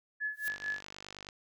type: tone with tremolo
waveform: sine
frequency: 1710 Hz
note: A6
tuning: 50 cents flat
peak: -30 dBFS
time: 0.2-0.82 s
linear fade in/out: 20 ms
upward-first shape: triangle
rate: 4.5 Hz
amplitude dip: 100%
type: noise with exponential growth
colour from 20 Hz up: blue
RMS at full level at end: -40 dBFS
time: 0.31-0.48 s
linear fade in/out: 1 ms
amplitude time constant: 35 ms
type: click train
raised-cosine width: 0.2 ms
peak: -27 dBFS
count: 41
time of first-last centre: 0.48-1.288 s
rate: 49.5 Hz
effects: none